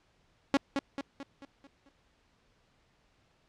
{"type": "tone with echo", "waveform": "sawtooth", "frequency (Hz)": 277.2, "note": "C#4", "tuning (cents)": 0, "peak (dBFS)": -18, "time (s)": [0.54, 0.57], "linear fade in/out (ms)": 0, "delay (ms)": 220, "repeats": 6, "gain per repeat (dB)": -6, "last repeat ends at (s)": 1.89, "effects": ["pink hiss -69 dBFS RMS until 3.48 s", "low-pass 5000 Hz 12 dB/octave"]}